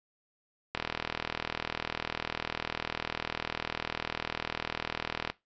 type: click train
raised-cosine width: 0.3 ms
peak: -14 dBFS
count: 183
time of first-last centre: 0.75-5.3 s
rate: 40 Hz
effects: noise-tail reverb RT60 0.2 s tail -19 dB re dry + resampled to 16000 Hz